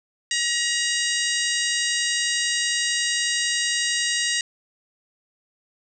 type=harmonic tone with a mistuned harmonic; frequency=951 Hz; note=A#5; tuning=34 cents sharp; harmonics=2 / 3 / 4 / 5 / 6 / 7 / 8 / 9; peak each=-26 / -28 / -29 / -30 / -31 / -31 / -32 / -33 dBFS; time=0.31-4.41 s; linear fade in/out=2 ms; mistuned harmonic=9; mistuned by=-26 cents; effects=none